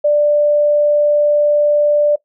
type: tone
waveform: sine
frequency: 590 Hz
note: D5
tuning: 8 cents sharp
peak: -9 dBFS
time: 0.04-2.16 s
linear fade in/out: 10 ms
effects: noise-tail reverb RT60 0.1 s tail -19 dB re dry